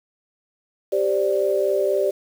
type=chord; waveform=sine; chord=G suspended fourth; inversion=none; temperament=equal; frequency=392 / 523.3 / 587.3 Hz; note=G4 / C5 / D5; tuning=0 / 0 / 0 cents; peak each=-21 / -25 / -21 dBFS; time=0.92-2.11 s; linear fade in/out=10 ms; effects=7-bit

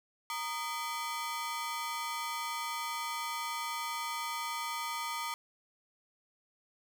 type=ring-modulated tone; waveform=sawtooth; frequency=1082 Hz; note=C#6; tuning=42 cents flat; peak=-28 dBFS; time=0.3-5.34 s; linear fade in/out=0 ms; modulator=151 Hz; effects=none

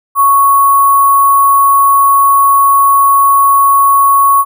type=tone with sample-and-hold; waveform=sine; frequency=1108 Hz; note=C#6; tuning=1 cent flat; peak=-4 dBFS; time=0.15-4.45 s; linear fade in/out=50 ms; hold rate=11025 Hz; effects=none

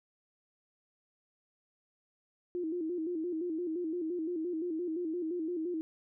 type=tone with vibrato; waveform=sine; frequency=335.8 Hz; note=E4; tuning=32 cents sharp; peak=-32 dBFS; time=2.55-5.81 s; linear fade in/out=0 ms; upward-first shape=square; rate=5.8 Hz; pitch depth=94 cents each way; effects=none

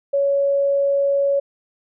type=tone; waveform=sine; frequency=559 Hz; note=C#5; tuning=14 cents sharp; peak=-15 dBFS; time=0.13-1.4 s; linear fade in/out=10 ms; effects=none

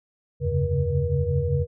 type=tone cluster; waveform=sine; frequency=81.4 / 93.7 / 135.4 / 140.6 / 479.5 Hz; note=E2 / F#2 / C#3 / C#3 / A#4; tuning=-21 / +22 / -40 / +25 / +49 cents; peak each=-27 dBFS; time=0.4-1.67 s; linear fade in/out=50 ms; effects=none

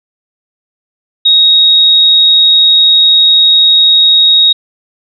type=tone; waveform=sine; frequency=3768 Hz; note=A#7; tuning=18 cents sharp; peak=-3 dBFS; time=1.25-4.53 s; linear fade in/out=10 ms; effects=none

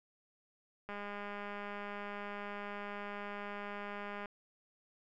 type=click train; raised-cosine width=0.5 ms; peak=-29 dBFS; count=688; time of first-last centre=0.89-4.258 s; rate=204 Hz; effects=none

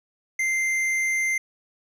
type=tone with tanh clipping; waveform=sine; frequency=2087 Hz; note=C7; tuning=5 cents flat; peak=-23 dBFS; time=0.39-1.38 s; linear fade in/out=5 ms; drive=11 dB; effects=none

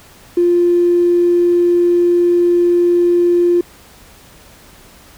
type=tone; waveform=triangle; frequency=349.2 Hz; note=F4; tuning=in tune; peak=-5 dBFS; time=0.37-3.61 s; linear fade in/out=5 ms; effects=tanh soft clip ceiling -7 dBFS + pink hiss -43 dBFS RMS until 5.17 s

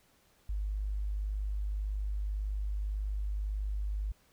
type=tone; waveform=sine; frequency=50.9 Hz; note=G#1; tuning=34 cents flat; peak=-31 dBFS; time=0.49-4.12 s; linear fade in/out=5 ms; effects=pink hiss -67 dBFS RMS until 4.32 s

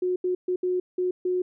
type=tone bursts at uneven times; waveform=sine; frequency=363.8 Hz; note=F#4; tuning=29 cents flat; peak=-22 dBFS; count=6; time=0.02-0.16 / 0.24-0.35 / 0.48-0.56 / 0.63-0.8 / 0.98-1.11 / 1.25-1.42 s; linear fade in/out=5 ms; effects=none

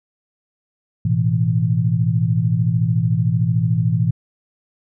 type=chord; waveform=sine; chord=A suspended second; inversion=none; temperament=equal; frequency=110 / 123.47 / 164.81 Hz; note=A2 / B2 / E3; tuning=0 / 0 / 0 cents; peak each=-19 dBFS; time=1.05-4.11 s; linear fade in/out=5 ms; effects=none

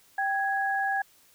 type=tone pair together; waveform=sine; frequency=784 / 1661.2 Hz; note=G5 / G#6; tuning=0 / 0 cents; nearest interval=octave + minor second; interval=1300 cents; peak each=-27 / -28 dBFS; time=0.18-1.02 s; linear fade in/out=5 ms; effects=white hiss -60 dBFS RMS until 1.34 s

